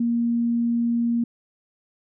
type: tone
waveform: sine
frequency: 235 Hz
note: A#3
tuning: 14 cents sharp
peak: -19 dBFS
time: 0-1.24 s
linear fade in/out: 5 ms
effects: none